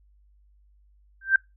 sine tone with exponential growth, 1568 Hz, G6, in tune, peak -11 dBFS, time 1.21-1.36 s, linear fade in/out 5 ms, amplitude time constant 31 ms, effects noise-tail reverb RT60 0.2 s tail -24 dB re dry + added 50 Hz sine -56 dBFS peak until 1.56 s

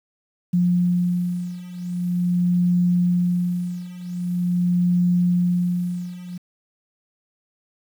sine beating tone pair, 177 / 177.44 Hz, F3 / F3, +23 / +28 cents, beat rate 0.44 Hz, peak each -22 / -20 dBFS, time 0.53-6.38 s, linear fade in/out 10 ms, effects 8-bit

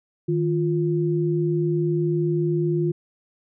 sine tone pair together, 155.55 / 349.2 Hz, D#3 / F4, 0 / 0 cents, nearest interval octave + major second, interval 1400 cents, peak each -22 dBFS, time 0.28-2.92 s, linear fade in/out 10 ms, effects none

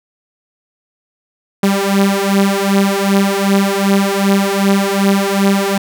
sawtooth beating tone pair, 196 / 198.6 Hz, G3 / G3, 0 / +23 cents, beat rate 2.6 Hz, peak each -10 dBFS, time 1.63-5.78 s, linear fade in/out 5 ms, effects none

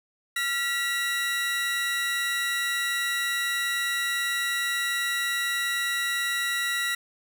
30% pulse tone pair together, 1382 / 1938.5 Hz, F6 / B6, -19 / -33 cents, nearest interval tritone, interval 586 cents, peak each -30 / -23 dBFS, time 0.36-6.95 s, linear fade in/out 5 ms, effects none

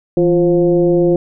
sine tone with frequency modulation, 348.1 Hz, F4, 6 cents flat, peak -9 dBFS, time 0.17-1.16 s, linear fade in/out 2 ms, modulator 181 Hz, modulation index 0.92, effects none

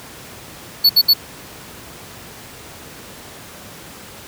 square tone bursts, 4435 Hz, C#8, in tune, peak -8 dBFS, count 3, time 0.84-1.137 s, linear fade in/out 10 ms, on 55 ms, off 66 ms, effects pink hiss -37 dBFS RMS until 4.27 s + high-pass 80 Hz 12 dB/octave

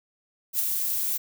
violet noise with ADSR envelope, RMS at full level -23 dBFS, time 0.53-1.18 s, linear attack 62 ms, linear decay 22 ms, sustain -4 dB, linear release 14 ms, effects none

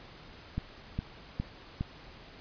click train, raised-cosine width 5 ms, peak -19 dBFS, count 4, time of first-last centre 0.58-1.81 s, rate 2.44 Hz, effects pink hiss -51 dBFS RMS until 2.4 s + resampled to 11025 Hz

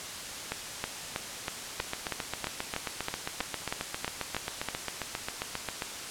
two click trains, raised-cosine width 0.3 ms, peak -14 / -15 dBFS, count 14 / 31, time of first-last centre 0.52-4.687 / 1.8-5.821 s, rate 3.12 / 7.46 Hz, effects white hiss -39 dBFS RMS until 6.1 s + low-pass 9000 Hz 12 dB/octave

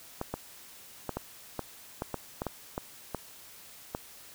clicks, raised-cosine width 1 ms, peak -18 dBFS, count 12, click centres 0.214 / 0.34 / 1.093 / 1.17 / 1.593 / 2.021 / 2.143 / 2.419 / 2.467 / 2.779 / 3.147 / 3.949 s, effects white hiss -51 dBFS RMS until 4.34 s

